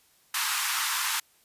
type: high-pass noise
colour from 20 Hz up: pink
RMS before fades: -28 dBFS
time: 0.34-1.2 s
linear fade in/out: 5 ms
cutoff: 940 Hz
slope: 48 dB/octave
effects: white hiss -63 dBFS RMS until 1.44 s + resampled to 32000 Hz